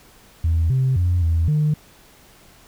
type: tone with pitch steps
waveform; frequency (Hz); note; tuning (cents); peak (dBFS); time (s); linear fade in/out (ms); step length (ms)
sine; 81.9 / 131 / 88.5 / 82.3 / 151.4; E2 / C3 / F2 / E2 / D#3; -11 / +2 / +23 / -2 / -47; -14; 0.44-1.74; 5; 260
effects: tanh soft clip ceiling -12 dBFS + pink hiss -50 dBFS RMS until 2.67 s